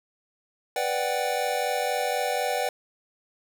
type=chord; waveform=square; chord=G major seventh; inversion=first; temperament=equal; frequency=493.9 / 587.3 / 740 / 784 Hz; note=B4 / D5 / F#5 / G5; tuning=0 / 0 / 0 / 0 cents; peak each=-31 dBFS; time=0.76-2.69 s; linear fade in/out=2 ms; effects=none